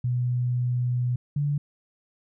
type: tone pair in turn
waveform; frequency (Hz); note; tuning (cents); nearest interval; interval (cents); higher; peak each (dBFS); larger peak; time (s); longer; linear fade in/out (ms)
sine; 123.47 / 144.73; B2 / D3; 0 / -25; minor third; 275; second; -22 / -22; neither; 0.04-1.16 / 1.36-1.58; first; 5
effects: none